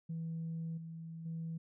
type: tone with level steps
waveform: sine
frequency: 163.7 Hz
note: E3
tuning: 12 cents flat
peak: -36 / -43 / -37 dBFS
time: 0.09-1.58 s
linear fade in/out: 10 ms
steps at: 0.77 / 1.25 s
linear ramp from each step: 10 ms
effects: tanh soft clip ceiling -34 dBFS